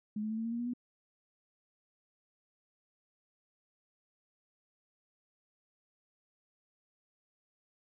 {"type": "tone with pitch steps", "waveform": "sine", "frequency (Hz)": [211.3, 215.9, 220.5, 225.3, 230.2, 235.1, 240.2, 245.4], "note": ["G#3", "A3", "A3", "A3", "A#3", "A#3", "B3", "B3"], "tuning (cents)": [30, -33, 4, 41, -22, 15, -48, -11], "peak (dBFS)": -33, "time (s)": [0.16, 0.736], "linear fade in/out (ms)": 5, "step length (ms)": 72, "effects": []}